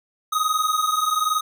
square tone pair together, 1244.5 / 1265.5 Hz, D#6 / D#6, 0 / +29 cents, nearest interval unison, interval 29 cents, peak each -23 dBFS, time 0.32-1.41 s, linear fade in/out 10 ms, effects none

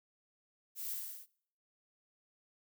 violet noise with echo, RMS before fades -42 dBFS, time 0.75-0.98 s, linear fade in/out 50 ms, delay 57 ms, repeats 5, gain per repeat -2 dB, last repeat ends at 1.265 s, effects noise-tail reverb RT60 0.6 s tail -22 dB re dry

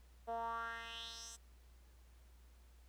10% pulse tone with band-pass filter sweep, 230 Hz, A#3, 23 cents flat, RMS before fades -45 dBFS, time 0.27-1.37 s, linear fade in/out 20 ms, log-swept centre 600 to 7800 Hz, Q 3.7, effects added 60 Hz sine -60 dBFS peak until 2.88 s + pink hiss -72 dBFS RMS until 2.88 s

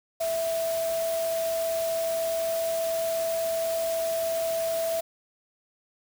sine tone in noise, 659.3 Hz, E5, in tune, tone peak -25 dBFS, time 0.2-5.01 s, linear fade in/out 10 ms, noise white, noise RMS -37 dBFS, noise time 0.2-5.01 s, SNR +9 dB, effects none

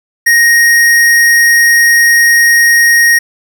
square tone, 1870 Hz, A#6, 5 cents sharp, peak -5 dBFS, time 0.26-3.19 s, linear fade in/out 10 ms, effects 7-bit

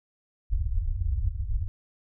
pink low-pass noise, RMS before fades -27 dBFS, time 0.5-1.68 s, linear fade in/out 0 ms, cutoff 100 Hz, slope 96 dB/octave, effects none

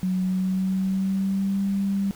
sine tone with pitch glide, 185 to 197.14 Hz, F#3 to G3, 0 to +10 cents, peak -21 dBFS, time 0.03-2.11 s, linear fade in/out 0 ms, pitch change +110 cents, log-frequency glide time 0.19-1.66 s, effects pink hiss -47 dBFS RMS until 2.15 s

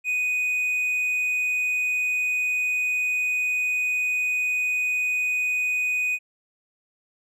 triangle tone, 2489 Hz, D#7, in tune, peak -20 dBFS, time 0.04-6.19 s, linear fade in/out 50 ms, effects none

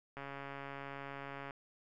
click train, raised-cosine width 0.5 ms, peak -30 dBFS, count 187, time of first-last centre 0.17-1.508 s, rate 139 Hz, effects none

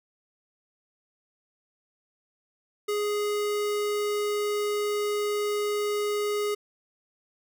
square tone, 415.3 Hz, G#4, in tune, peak -26 dBFS, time 2.88-6.55 s, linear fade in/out 10 ms, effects none

